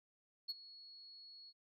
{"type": "tone with ADSR envelope", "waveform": "sine", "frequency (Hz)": 4349, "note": "C#8", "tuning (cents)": -34, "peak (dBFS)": -35, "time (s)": [0.48, 1.53], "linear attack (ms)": 21, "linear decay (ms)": 26, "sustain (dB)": -19, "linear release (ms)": 44, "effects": ["tanh soft clip ceiling -36 dBFS"]}